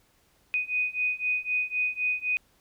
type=beating tone pair; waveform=sine; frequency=2489 / 2492.9 Hz; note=D#7 / D#7; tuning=0 / +3 cents; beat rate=3.9 Hz; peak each=-29 / -28 dBFS; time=0.54-2.37 s; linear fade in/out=0 ms; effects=pink hiss -65 dBFS RMS until 2.6 s